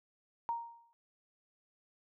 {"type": "tone with exponential decay", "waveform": "sine", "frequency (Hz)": 932.3, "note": "A#5", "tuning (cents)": 0, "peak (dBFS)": -30, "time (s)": [0.49, 0.93], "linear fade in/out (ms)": 0, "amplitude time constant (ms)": 94, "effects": []}